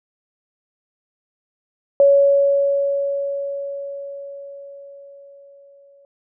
sine tone with exponential decay, 560 Hz, C#5, 18 cents sharp, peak -8 dBFS, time 2-6.05 s, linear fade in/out 1 ms, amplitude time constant 880 ms, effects none

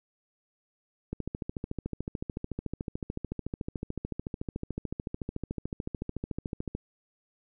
click train, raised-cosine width 3 ms, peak -20 dBFS, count 78, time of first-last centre 1.13-6.75 s, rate 13.7 Hz, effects none

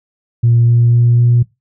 sine tone with pitch steps, 117.8 / 118.55 / 119.31 / 120.07 Hz, A#2 / A#2 / A#2 / B2, +19 / +30 / +41 / -48 cents, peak -6 dBFS, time 0.43-1.43 s, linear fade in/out 10 ms, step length 250 ms, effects noise-tail reverb RT60 0.2 s tail -20 dB re dry + tanh soft clip ceiling -3 dBFS

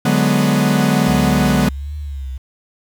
45% pulse chord, G# half-diminished seventh, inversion second, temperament equal, 146.83 / 185 / 207.7 / 246.9 Hz, D3 / F#3 / G#3 / B3, 0 / 0 / 0 / 0 cents, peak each -18 dBFS, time 0.05-1.69 s, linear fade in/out 5 ms
sine tone with vibrato, 69.6 Hz, C#2, 8 cents sharp, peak -23 dBFS, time 1.07-2.38 s, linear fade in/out 10 ms, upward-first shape triangle, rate 1.4 Hz, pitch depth 130 cents each way
effects 8-bit

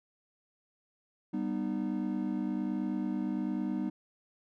triangle chord, G augmented, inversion none, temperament just, 196 / 245 / 306.2 Hz, G3 / B3 / D#4, 0 / -14 / -28 cents, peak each -33 dBFS, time 1.33-3.9 s, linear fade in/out 10 ms, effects none

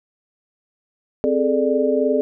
sine tone cluster, 260.5 / 418.6 / 441.6 / 593 Hz, C4 / G#4 / A4 / D5, -7 / +14 / +6 / +17 cents, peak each -21 dBFS, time 1.24-2.21 s, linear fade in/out 0 ms, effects none

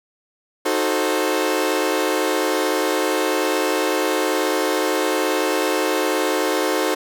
sawtooth chord, D# diminished seventh, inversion none, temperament equal with one note detuned, 311.1 / 370 / 440 / 528.1 Hz, D#4 / F#4 / A4 / C5, 0 / 0 / 0 / +16 cents, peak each -20 dBFS, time 0.65-6.95 s, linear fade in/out 10 ms, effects none

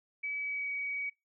sine tone with pitch glide, 2287 to 2263 Hz, D7 to C#7, -47 to +35 cents, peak -33 dBFS, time 0.23-1.1 s, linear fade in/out 10 ms, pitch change -18 cents, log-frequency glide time 0.39-0.7 s, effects noise-tail reverb RT60 0.2 s tail -22 dB re dry

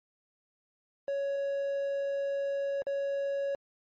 triangle tone with dropouts, 557 Hz, C#5, 8 cents sharp, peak -27 dBFS, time 1.08-3.55 s, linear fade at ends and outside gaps 1 ms, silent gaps 2.821-2.868 s, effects MP3 32 kbps

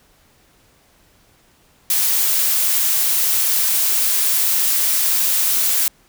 blue noise, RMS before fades -17 dBFS, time 1.9-5.88 s, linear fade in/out 2 ms, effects pink hiss -55 dBFS RMS until 6.08 s

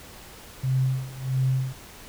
sine tone with tremolo, 130.9 Hz, C3, 1 cent sharp, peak -19 dBFS, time 0.63-1.73 s, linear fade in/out 10 ms, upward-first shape sine, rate 1.5 Hz, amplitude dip 90%, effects pink hiss -45 dBFS RMS until 2.08 s

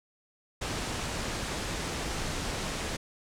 pink low-pass noise, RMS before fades -34 dBFS, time 0.61-2.97 s, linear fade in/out 10 ms, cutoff 8800 Hz, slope 24 dB/octave, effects none

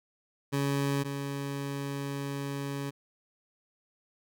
20% pulse tone pair in turn, 140 / 140 Hz, C#3 / C#3, +18 / +18 cents, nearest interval unison, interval 0 cents, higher neither, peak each -22 / -28 dBFS, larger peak first, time 0.52-1.04 / 1.04-2.91 s, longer second, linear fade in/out 20 ms, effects none

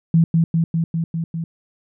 sine tone with echo, 164.81 Hz, E3, in tune, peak -10 dBFS, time 0.14-0.24 s, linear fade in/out 2 ms, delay 200 ms, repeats 6, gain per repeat -2 dB, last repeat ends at 1.44 s, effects none

